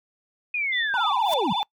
sine linear sweep, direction down, 2500 to 150.5 Hz, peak -23 dBFS, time 0.54-1.53 s, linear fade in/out 5 ms
sine tone with tremolo, 3520 Hz, A7, in tune, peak -25 dBFS, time 0.72-1.63 s, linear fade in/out 10 ms, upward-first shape triangle, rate 3.7 Hz, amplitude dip 90%
triangle tone with vibrato, 880 Hz, A5, in tune, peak -22 dBFS, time 0.94-1.63 s, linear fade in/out 0 ms, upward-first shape triangle, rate 16 Hz, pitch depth 250 cents each way
white noise with exponential growth, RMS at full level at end -30 dBFS, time 1.2-1.34 s, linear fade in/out 2 ms, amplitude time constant 30 ms
effects noise-tail reverb RT60 0.1 s tail -25 dB re dry

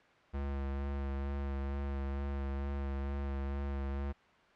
square tone with vibrato, 69.3 Hz, C#2, in tune, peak -35 dBFS, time 0.33-4.13 s, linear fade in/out 20 ms, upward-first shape sine, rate 2.2 Hz, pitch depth 20 cents each way, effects white hiss -62 dBFS RMS until 4.55 s + low-pass 2000 Hz 12 dB/octave

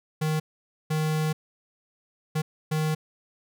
square tone bursts at uneven times, 155.56 Hz, D#3, in tune, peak -24 dBFS, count 4, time 0.21-0.4 / 0.9-1.33 / 2.35-2.42 / 2.71-2.95 s, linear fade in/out 10 ms, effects none

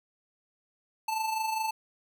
square tone with amplitude modulation, 880 Hz, A5, in tune, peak -27 dBFS, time 1.08-1.71 s, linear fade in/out 5 ms, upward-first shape sine, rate 24.9 Hz, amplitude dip 50%, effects none

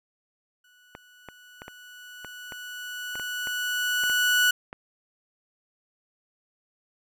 30% pulse tone with exponential growth, 1475 Hz, F#6, 6 cents flat, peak -15 dBFS, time 0.64-4.51 s, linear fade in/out 5 ms, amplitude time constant 840 ms
clicks, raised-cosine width 0.5 ms, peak -23 dBFS, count 12, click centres 0.951 / 1.287 / 1.619 / 1.681 / 2.247 / 2.522 / 3.155 / 3.197 / 3.472 / 4.037 / 4.098 / 4.729 s
effects none

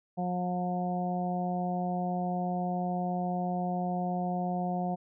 harmonic tone, 179.4 Hz, F3, 47 cents sharp, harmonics 1 / 2 / 3 / 4 / 5, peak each -31 / -41 / -40 / -33 / -45 dBFS, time 0.17-4.96 s, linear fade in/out 20 ms, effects none

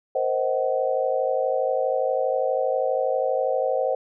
sine chord, C half-diminished seventh, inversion third, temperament just, 470.9 / 523.3 / 627.9 / 753.5 Hz, Bb4 / C5 / Eb5 / Gb5, +18 / 0 / +16 / +31 cents, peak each -29 / -23 / -27 / -28 dBFS, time 0.15-3.95 s, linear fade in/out 5 ms, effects none

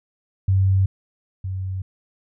sine tone pair in turn, 95.8 / 94.37 Hz, G2 / F#2, -39 / +35 cents, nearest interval unison, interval 26 cents, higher first, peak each -14 / -24 dBFS, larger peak first, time 0.48-0.86 / 1.44-1.82 s, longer neither, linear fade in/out 5 ms, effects none

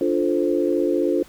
sine chord, D minor seventh, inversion none, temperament equal, 293.7 / 349.2 / 440 / 523.3 Hz, D4 / F4 / A4 / C5, 0 / 0 / 0 / 0 cents, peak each -23 / -21 / -25 / -25 dBFS, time 0.01-1.23 s, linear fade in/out 2 ms, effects pink hiss -49 dBFS RMS until 1.28 s

